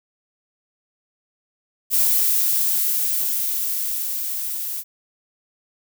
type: noise with level ramp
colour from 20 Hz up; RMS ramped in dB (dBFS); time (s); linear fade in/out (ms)
violet; -17 to -28; 1.9-4.84; 50
effects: none